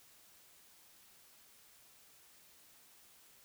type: silence
effects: white hiss -63 dBFS RMS until 3.44 s